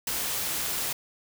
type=noise with ADSR envelope; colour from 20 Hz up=white; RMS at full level=-27 dBFS; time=0.07-0.93 s; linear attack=4 ms; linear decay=8 ms; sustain=-3 dB; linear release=5 ms; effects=none